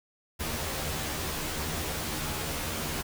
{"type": "noise with comb filter", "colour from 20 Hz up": "pink", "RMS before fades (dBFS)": -33, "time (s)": [0.39, 3.03], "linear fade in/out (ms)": 20, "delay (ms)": 13, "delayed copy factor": 0.85, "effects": []}